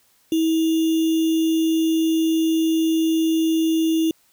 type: tone with sample-and-hold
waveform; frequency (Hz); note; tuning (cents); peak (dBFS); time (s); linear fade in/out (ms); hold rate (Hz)
sine; 323.1; E4; -35; -16; 0.32-4.11; 2; 3150
effects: white hiss -60 dBFS RMS until 4.32 s